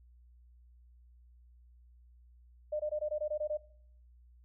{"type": "tone bursts", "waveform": "sine", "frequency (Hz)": 604, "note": "D5", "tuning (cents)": 48, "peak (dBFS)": -31, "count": 9, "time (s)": [2.72, 3.573], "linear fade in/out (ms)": 10, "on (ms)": 77, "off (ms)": 20, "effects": ["noise-tail reverb RT60 0.6 s tail -19 dB re dry", "added 60 Hz sine -57 dBFS peak until 4.44 s"]}